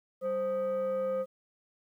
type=tone with frequency modulation; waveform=sine; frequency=523.3 Hz; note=C5; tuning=in tune; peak=-27 dBFS; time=0.21-1.26 s; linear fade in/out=50 ms; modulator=718 Hz; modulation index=0.39; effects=tanh soft clip ceiling -25 dBFS + 11-bit